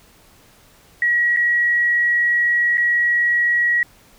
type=tone with dropouts; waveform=sine; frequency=1913 Hz; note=A#6; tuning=44 cents sharp; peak=-14 dBFS; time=1.02-3.83 s; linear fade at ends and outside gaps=2 ms; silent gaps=1.364-1.37 / 2.773-2.779 s; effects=pink hiss -51 dBFS RMS until 4.18 s